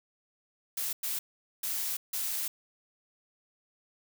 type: noise bursts at uneven times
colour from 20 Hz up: blue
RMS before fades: -33 dBFS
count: 4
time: 0.77-0.93 / 1.03-1.19 / 1.63-1.97 / 2.13-2.48 s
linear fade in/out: 5 ms
effects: none